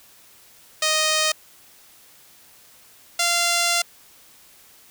5% pulse tone pair in turn, 622.3 / 691 Hz, D#5 / F5, 0 / -19 cents, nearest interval major second, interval 181 cents, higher second, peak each -7 / -7 dBFS, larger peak neither, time 0.82-1.32 / 3.19-3.82 s, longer second, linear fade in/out 5 ms, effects white hiss -51 dBFS RMS until 4.9 s

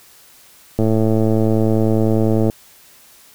click train, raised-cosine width 2 ms, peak -4 dBFS, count 189, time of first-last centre 0.79-2.499 s, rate 110 Hz, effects white hiss -47 dBFS RMS until 3.34 s

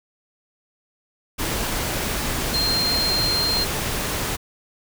sine tone in noise, 4186 Hz, C8, in tune, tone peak -20 dBFS, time 2.53-3.65 s, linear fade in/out 20 ms, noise pink, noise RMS -25 dBFS, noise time 1.38-4.37 s, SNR +2 dB, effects none

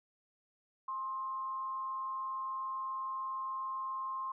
sine tone with amplitude modulation, 1057 Hz, C6, 17 cents sharp, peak -34 dBFS, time 0.88-4.32 s, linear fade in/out 5 ms, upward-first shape sine, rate 207 Hz, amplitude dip 35%, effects none

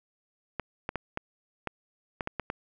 clicks, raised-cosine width 0.5 ms, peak -16 dBFS, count 9, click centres 0.597 / 0.891 / 0.957 / 1.174 / 1.673 / 2.208 / 2.274 / 2.397 / 2.501 s, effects none

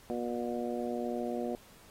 harmonic tone, 120.1 Hz, B2, 48 cents flat, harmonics 2 / 3 / 4 / 5 / 6, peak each -36 / -38 / -39 / -40 / -41 dBFS, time 0.1-1.55 s, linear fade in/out 0 ms, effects pink hiss -58 dBFS RMS until 1.9 s + AAC 48 kbps

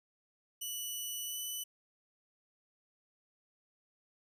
10% pulse tone with pitch glide, 2960 to 2986 Hz, F#7 to F#7, 0 to +15 cents, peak -30 dBFS, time 0.61-1.64 s, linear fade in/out 10 ms, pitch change +15 cents, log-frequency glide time 1.24-1.38 s, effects none

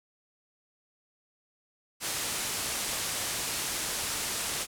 white low-pass noise, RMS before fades -33 dBFS, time 2-4.67 s, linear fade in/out 50 ms, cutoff 11000 Hz, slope 24 dB/octave, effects none

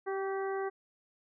harmonic tone with a mistuned harmonic, 388.7 Hz, G4, 15 cents flat, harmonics 1 / 2 / 3 / 4 / 5, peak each -33 / -39 / -43 / -45 / -47 dBFS, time 0.06-0.7 s, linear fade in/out 20 ms, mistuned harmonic 3, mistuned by -21 cents, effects none

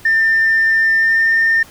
sine tone with pitch glide, 1796 to 1811.6 Hz, A6 to A#6, +35 to -50 cents, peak -9 dBFS, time 0.05-1.63 s, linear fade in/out 5 ms, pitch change +15 cents, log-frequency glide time 0.78-1.39 s, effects tanh soft clip ceiling -7 dBFS + pink hiss -42 dBFS RMS until 1.7 s

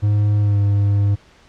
triangle tone with pitch glide, 103.83 to 101.17 Hz, G#2 to G#2, 0 to -45 cents, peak -11 dBFS, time 0.02-1.16 s, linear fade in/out 20 ms, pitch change -45 cents, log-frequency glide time 0.4-0.58 s, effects pink hiss -50 dBFS RMS until 1.48 s + low-pass 5000 Hz 12 dB/octave

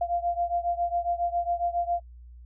sine beating tone pair, 692 / 699.3 Hz, F5 / F5, -16 / +2 cents, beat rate 7.3 Hz, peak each -27 / -29 dBFS, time 0.01-2 s, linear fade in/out 5 ms, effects noise-tail reverb RT60 0.1 s tail -25 dB re dry + added 60 Hz sine -44 dBFS peak until 2.45 s

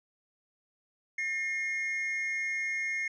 triangle tone pair together, 1800 / 2142 Hz, A6 / C7, +39 / +40 cents, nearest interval minor third, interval 301 cents, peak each -36 / -29 dBFS, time 1.18-3.08 s, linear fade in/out 5 ms, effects resampled to 22050 Hz

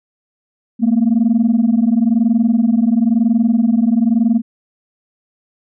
sine tone pair together, 219 / 240 Hz, A3 / B3, -8 / -49 cents, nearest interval major second, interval 159 cents, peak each -12 dBFS, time 0.79-4.42 s, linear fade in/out 50 ms, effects tanh soft clip ceiling -6 dBFS

